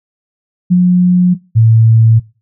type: tone pair in turn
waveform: sine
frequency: 179.7 / 112.65 Hz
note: F3 / A2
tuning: +50 / +41 cents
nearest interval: minor sixth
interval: 809 cents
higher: first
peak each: -4 dBFS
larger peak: neither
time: 0.7-1.35 / 1.55-2.2 s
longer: neither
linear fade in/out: 20 ms
effects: noise-tail reverb RT60 0.3 s tail -20 dB re dry